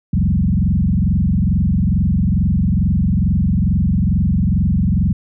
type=tone with frequency modulation; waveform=sine; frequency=132 Hz; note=C3; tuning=16 cents sharp; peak=-12 dBFS; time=0.13-5.13 s; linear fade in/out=5 ms; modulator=22.3 Hz; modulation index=3.4; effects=none